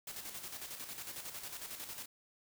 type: noise with tremolo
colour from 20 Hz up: white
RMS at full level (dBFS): -44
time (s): 0.07-2.06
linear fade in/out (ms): 5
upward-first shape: square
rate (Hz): 11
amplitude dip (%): 50
effects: none